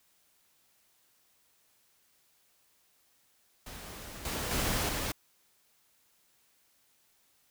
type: noise with level steps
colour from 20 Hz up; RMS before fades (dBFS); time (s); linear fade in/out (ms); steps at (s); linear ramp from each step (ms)
pink; -45 / -35 / -31 / -34; 3.66-5.12; 5; 4.25 / 4.51 / 4.89; 2
effects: white hiss -69 dBFS RMS until 7.5 s